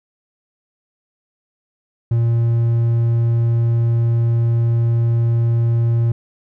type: tone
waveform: triangle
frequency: 116.54 Hz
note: A#2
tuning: in tune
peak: -11 dBFS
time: 2.11-6.12 s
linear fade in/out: 5 ms
effects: none